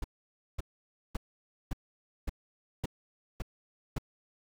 brown noise bursts, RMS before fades -32 dBFS, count 8, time 0.02-3.984 s, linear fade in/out 5 ms, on 23 ms, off 540 ms, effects none

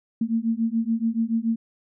sine beating tone pair, 224 / 231 Hz, A3 / A#3, +31 / -16 cents, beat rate 7 Hz, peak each -24 dBFS, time 0.21-1.56 s, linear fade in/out 5 ms, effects none

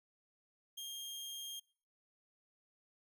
sawtooth tone, 3219 Hz, G7, 45 cents sharp, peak -40 dBFS, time 0.77-1.6 s, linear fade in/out 10 ms, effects noise-tail reverb RT60 0.5 s tail -25 dB re dry

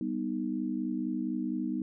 sine chord, G augmented, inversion none, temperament equal, 196 / 246.9 / 311.1 Hz, G3 / B3 / D#4, 0 / 0 / 0 cents, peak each -36 / -33 / -34 dBFS, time 0.01-1.82 s, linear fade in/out 2 ms, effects none

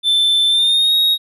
triangle tone with pitch glide, 3537 to 3769 Hz, A7 to A#7, +8 to +18 cents, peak -10 dBFS, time 0.03-1.18 s, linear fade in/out 50 ms, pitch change +110 cents, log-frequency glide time 0.48-0.94 s, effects none

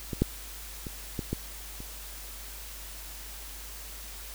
clicks, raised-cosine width 3 ms, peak -19 / -9 / -24 / -18 / -16 / -29 dBFS, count 6, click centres 0.132 / 0.22 / 0.868 / 1.192 / 1.33 / 1.804 s, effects added 50 Hz sine -44 dBFS peak until 4.34 s + white hiss -44 dBFS RMS until 4.34 s

